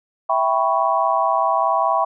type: chord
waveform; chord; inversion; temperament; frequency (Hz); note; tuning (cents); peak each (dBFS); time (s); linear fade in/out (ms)
sine; C# half-diminished seventh; first; equal; 659.3 / 784 / 987.8 / 1108.7; E5 / G5 / B5 / C#6; 0 / 0 / 0 / 0; -21; 0.29-2.05; 10
effects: none

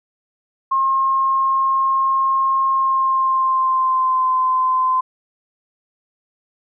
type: tone with pitch glide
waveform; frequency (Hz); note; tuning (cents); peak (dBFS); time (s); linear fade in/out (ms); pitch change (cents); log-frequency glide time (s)
sine; 1071 to 1031.5; C6 to C6; +40 to -25; -14; 0.71-5.01; 10; -65; 2.7-4.32
effects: none

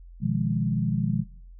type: chord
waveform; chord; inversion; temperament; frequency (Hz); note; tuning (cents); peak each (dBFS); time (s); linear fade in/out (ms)
sine; F half-diminished seventh; second; equal; 123.47 / 155.56 / 174.61 / 207.7; Cb3 / Eb3 / F3 / Ab3; 0 / 0 / 0 / 0; -28; 0.2-1.25; 50
effects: noise-tail reverb RT60 0.5 s tail -19 dB re dry + added 43 Hz sine -43 dBFS peak until 1.59 s

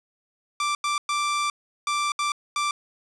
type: tone bursts at uneven times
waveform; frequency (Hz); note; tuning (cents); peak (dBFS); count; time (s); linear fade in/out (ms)
sawtooth; 1174.7; D6; 0; -19; 6; 0.6-0.75 / 0.84-0.98 / 1.09-1.5 / 1.87-2.12 / 2.19-2.32 / 2.56-2.71; 2
effects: resampled to 22050 Hz + 8-bit

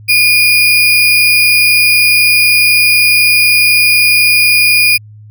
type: tone with sample-and-hold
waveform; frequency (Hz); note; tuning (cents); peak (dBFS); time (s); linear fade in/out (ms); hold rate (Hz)
sine; 2432; D#7; -40; -5; 0.08-4.98; 20; 7350
effects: added 106 Hz sine -32 dBFS peak until 5.3 s

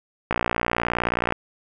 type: click train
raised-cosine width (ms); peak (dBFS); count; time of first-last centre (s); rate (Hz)
0.5; -6; 61; 0.31-1.324; 59.2
effects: none

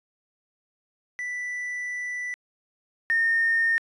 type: tone pair in turn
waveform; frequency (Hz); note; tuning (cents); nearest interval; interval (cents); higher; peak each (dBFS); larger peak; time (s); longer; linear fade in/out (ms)
triangle; 1975.5 / 1828.9; B6 / A#6; 0 / -34; minor second; 134; first; -27 / -16; second; 1.19-2.34 / 3.1-3.78; first; 0
effects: tanh soft clip ceiling -17 dBFS + resampled to 24000 Hz

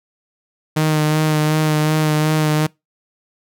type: tone with vibrato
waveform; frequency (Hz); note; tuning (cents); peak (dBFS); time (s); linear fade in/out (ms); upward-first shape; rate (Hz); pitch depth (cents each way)
sawtooth; 154.1; D#3; -16; -10; 0.76-2.67; 10; sine; 2.7; 21
effects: noise-tail reverb RT60 0.2 s tail -24 dB re dry

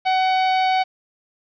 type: tone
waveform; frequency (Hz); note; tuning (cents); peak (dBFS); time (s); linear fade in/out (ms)
45% pulse; 751; F#5; +26; -16; 0.05-0.84; 20
effects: resampled to 11025 Hz + 8-bit

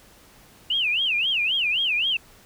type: tone with vibrato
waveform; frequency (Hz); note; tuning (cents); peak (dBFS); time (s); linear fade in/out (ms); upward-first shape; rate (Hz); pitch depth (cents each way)
sine; 2794; F7; 0; -20; 0.7-2.17; 5; sine; 3.8; 270
effects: pink hiss -52 dBFS RMS until 2.45 s

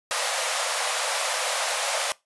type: high-pass noise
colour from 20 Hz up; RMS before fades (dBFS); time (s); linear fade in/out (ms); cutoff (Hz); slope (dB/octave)
pink; -26; 0.11-2.12; 0; 500; 96
effects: noise-tail reverb RT60 0.2 s tail -21 dB re dry + resampled to 24000 Hz

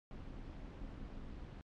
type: noise with amplitude modulation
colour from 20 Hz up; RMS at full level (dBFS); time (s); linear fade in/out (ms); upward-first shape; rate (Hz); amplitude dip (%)
brown; -45; 0.11-1.61; 0; sine; 237; 65
effects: low-pass 4000 Hz 12 dB/octave + MP3 64 kbps

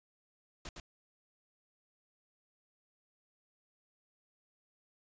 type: noise with echo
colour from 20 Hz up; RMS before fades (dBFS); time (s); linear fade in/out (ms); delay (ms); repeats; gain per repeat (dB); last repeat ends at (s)
pink; -44; 0.65-0.69; 2; 110; 1; -3; 0.8
effects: resampled to 16000 Hz

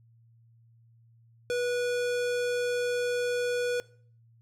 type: tone with low-pass filter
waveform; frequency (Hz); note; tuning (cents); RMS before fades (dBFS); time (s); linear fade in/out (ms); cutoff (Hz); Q
square; 488.1; B4; -20; -29; 1.5-3.8; 0; 10000; 0.56
effects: noise-tail reverb RT60 0.5 s tail -21 dB re dry + added 115 Hz sine -57 dBFS peak until 4.41 s

